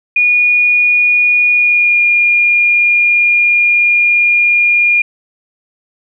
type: tone with pitch glide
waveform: sine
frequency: 2447 to 2419 Hz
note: D#7 to D#7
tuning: -29 to -49 cents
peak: -7 dBFS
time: 0.16-5.02 s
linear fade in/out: 5 ms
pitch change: -20 cents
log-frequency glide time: 1.53-2.01 s
effects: none